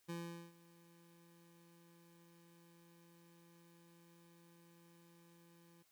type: tone with ADSR envelope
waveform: 25% pulse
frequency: 170 Hz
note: F3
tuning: 46 cents flat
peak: -38 dBFS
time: 0.08-5.83 s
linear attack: 19 ms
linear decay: 420 ms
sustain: -22 dB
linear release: 10 ms
effects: white hiss -75 dBFS RMS until 5.91 s